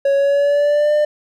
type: tone with pitch glide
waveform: triangle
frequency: 555 to 598.3 Hz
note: C#5 to D5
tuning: +2 to +32 cents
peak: -10 dBFS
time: 0.05-1.05 s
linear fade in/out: 5 ms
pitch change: +130 cents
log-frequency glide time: 0.15-0.93 s
effects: none